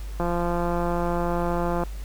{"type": "click train", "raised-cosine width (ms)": 1, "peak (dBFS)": -13, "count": 284, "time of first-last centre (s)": [0.2, 1.836], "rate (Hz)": 173, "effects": ["added 50 Hz sine -31 dBFS peak until 2.04 s", "pink hiss -48 dBFS RMS until 2.04 s"]}